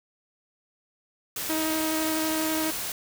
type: noise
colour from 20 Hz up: white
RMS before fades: -32 dBFS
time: 1.36-2.92 s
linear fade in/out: 2 ms
type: tone with vibrato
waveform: sawtooth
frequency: 316 Hz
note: D#4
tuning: 27 cents sharp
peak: -22 dBFS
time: 1.49-2.71 s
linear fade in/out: 10 ms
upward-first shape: sine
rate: 12 Hz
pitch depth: 10 cents each way
effects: none